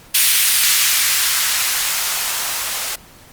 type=noise with band-pass filter sweep; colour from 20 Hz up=violet; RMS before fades=-17 dBFS; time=0.14-2.96 s; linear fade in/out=10 ms; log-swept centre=2500 to 620 Hz; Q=0.91; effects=pink hiss -44 dBFS RMS until 3.32 s + Opus 48 kbps